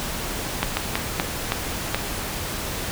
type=slowing click train; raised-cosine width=0.3 ms; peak=-4 dBFS; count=6; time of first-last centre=0.63-1.946 s; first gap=140 ms; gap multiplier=1.32; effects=pink hiss -29 dBFS RMS until 2.91 s